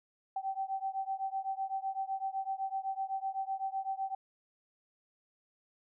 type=beating tone pair; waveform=sine; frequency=770 / 777.9 Hz; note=G5 / G5; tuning=-31 / -14 cents; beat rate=7.9 Hz; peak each=-36 / -37 dBFS; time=0.36-4.15 s; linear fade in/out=5 ms; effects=none